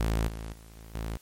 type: tone with level steps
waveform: sawtooth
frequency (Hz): 55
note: A1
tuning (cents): 0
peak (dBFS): -21 / -32 / -44 / -41 / -28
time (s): 0-1.17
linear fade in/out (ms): 0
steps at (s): 0.28 / 0.53 / 0.76 / 0.95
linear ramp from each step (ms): 2
effects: white hiss -59 dBFS RMS until 1.21 s + MP3 64 kbps